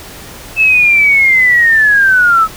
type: linear sweep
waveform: sine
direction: down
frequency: 2630 to 1280 Hz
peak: -5 dBFS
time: 0.56-2.48 s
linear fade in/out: 50 ms
effects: pink hiss -31 dBFS RMS until 2.56 s